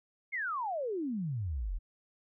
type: exponential sweep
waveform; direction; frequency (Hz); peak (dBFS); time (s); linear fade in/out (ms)
sine; down; 2217 to 36.71; -32; 0.32-1.79; 20
effects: none